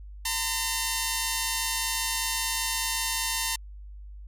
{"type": "tone pair together", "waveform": "5% pulse", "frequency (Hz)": [910, 1018.1], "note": ["A#5", "C6"], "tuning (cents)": [-42, -48], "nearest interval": "major second", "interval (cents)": 194, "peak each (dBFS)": [-16, -19], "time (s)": [0.25, 3.56], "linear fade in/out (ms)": 5, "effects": ["added 50 Hz sine -40 dBFS peak until 4.27 s"]}